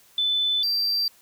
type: tone pair in turn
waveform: sine / triangle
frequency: 3509 / 4699 Hz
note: A7 / D8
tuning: -5 / 0 cents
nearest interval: perfect fourth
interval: 505 cents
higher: second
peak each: -20 / -20 dBFS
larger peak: neither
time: 0.18-0.63 / 0.63-1.08 s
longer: neither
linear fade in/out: 2 ms
effects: white hiss -56 dBFS RMS until 1.21 s